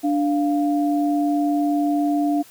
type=tone pair together; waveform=sine; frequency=293.1 / 697 Hz; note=D4 / F5; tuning=-3 / -4 cents; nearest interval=octave + minor third; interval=1499 cents; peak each=-18 / -24 dBFS; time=0.03-2.43 s; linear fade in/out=20 ms; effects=white hiss -48 dBFS RMS until 2.5 s